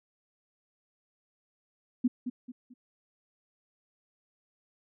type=tone with echo; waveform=sine; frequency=248.4 Hz; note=B3; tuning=10 cents sharp; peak=-21 dBFS; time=2.04-2.08 s; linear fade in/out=10 ms; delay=220 ms; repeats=3; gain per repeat=-9 dB; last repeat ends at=2.74 s; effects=none